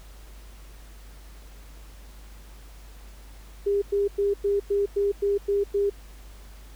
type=tone bursts; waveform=sine; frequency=402.7 Hz; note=G4; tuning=47 cents sharp; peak=-20 dBFS; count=9; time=3.66-5.9 s; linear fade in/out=10 ms; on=160 ms; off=100 ms; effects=added 50 Hz sine -43 dBFS peak until 6.75 s + pink hiss -53 dBFS RMS until 6.75 s